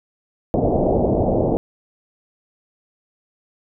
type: low-pass noise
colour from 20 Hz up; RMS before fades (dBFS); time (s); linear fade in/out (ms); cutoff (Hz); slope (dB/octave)
white; -18; 0.54-1.57; 0; 710; 48
effects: none